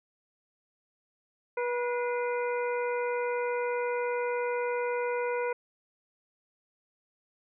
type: harmonic tone with a mistuned harmonic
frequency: 485.8 Hz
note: B4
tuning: 29 cents flat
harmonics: 1 / 2 / 3 / 4 / 5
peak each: -29 / -35 / -39 / -41 / -43 dBFS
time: 1.57-5.53 s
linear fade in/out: 5 ms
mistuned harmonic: 4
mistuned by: +100 cents
effects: none